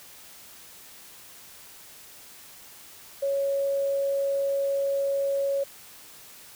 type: tone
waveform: sine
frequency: 554.4 Hz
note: C#5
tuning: in tune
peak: -23 dBFS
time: 3.22-5.64 s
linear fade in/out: 10 ms
effects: white hiss -48 dBFS RMS until 6.55 s